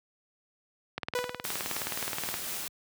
click train, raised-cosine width 0.3 ms, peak -16 dBFS, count 27, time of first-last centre 0.98-2.341 s, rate 19.1 Hz
sawtooth tone with exponential decay, 493.9 Hz, B4, in tune, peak -22 dBFS, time 1.15-1.55 s, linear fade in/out 2 ms, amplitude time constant 85 ms
white noise with tremolo, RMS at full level -35 dBFS, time 1.44-2.68 s, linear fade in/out 2 ms, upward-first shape triangle, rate 3.9 Hz, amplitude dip 25%
effects high-pass 80 Hz 12 dB/octave

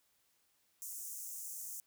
pink high-pass noise, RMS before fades -45 dBFS, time 0.82-1.8 s, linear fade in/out 0 ms, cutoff 6300 Hz, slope 48 dB/octave, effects white hiss -75 dBFS RMS until 1.86 s

